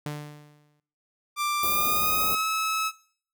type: tone with exponential decay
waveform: sawtooth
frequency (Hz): 148.4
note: D3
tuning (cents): +18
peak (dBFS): -25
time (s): 0.06-0.8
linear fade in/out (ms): 2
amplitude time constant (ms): 160
type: tone with pitch glide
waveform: sawtooth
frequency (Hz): 1181 to 1295.4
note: D6 to E6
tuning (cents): +9 to -31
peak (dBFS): -21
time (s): 1.36-2.92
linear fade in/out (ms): 50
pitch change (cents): +160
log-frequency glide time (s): 1.62-2.46
type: band-stop noise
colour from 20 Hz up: white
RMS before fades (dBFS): -27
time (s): 1.63-2.35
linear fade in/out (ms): 2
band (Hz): 720 to 12000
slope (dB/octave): 24
effects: noise-tail reverb RT60 0.5 s tail -18 dB re dry